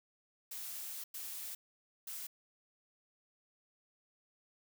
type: noise bursts at uneven times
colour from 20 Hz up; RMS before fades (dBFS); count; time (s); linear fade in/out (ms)
blue; -44; 3; 0.51-1.04 / 1.14-1.55 / 2.07-2.27; 5
effects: none